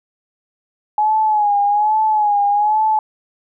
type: tone with vibrato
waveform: sine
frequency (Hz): 840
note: G#5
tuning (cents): +19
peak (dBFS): -12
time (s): 0.98-2.99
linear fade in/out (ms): 2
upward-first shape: sine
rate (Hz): 1.2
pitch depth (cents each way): 62
effects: none